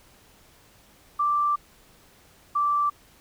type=tone pair in turn; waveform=sine; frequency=1174.7 / 1168.5 Hz; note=D6 / D6; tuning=0 / -9 cents; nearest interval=unison; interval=9 cents; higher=first; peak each=-20 dBFS; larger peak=neither; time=1.19-1.56 / 2.55-2.9 s; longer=first; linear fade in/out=10 ms; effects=pink hiss -56 dBFS RMS until 3.2 s